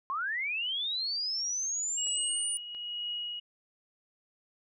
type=linear sweep; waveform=sine; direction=up; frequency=1035 to 9460 Hz; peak=-30 dBFS; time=0.1-2.57 s; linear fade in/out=0 ms
type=tone with tremolo; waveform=sine; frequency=2898 Hz; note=F#7; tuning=37 cents flat; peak=-32 dBFS; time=1.97-3.4 s; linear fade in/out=10 ms; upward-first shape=triangle; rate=1.1 Hz; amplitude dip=60%
type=clicks; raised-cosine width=0.3 ms; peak=-36 dBFS; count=2; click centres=2.07 / 2.748 s
effects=none